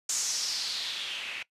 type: noise with low-pass filter sweep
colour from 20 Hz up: blue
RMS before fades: -33 dBFS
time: 0.09-1.43 s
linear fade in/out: 5 ms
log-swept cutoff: 7100 to 2400 Hz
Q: 3.7
effects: noise-tail reverb RT60 0.1 s tail -21 dB re dry + resampled to 32000 Hz